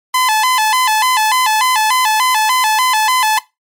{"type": "tone with vibrato", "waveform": "sawtooth", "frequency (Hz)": 939, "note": "A#5", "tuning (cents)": 12, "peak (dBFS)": -7, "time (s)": [0.14, 3.39], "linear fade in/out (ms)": 5, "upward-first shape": "square", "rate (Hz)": 3.4, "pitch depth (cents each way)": 140, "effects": ["noise-tail reverb RT60 0.2 s tail -18 dB re dry", "MP3 64 kbps"]}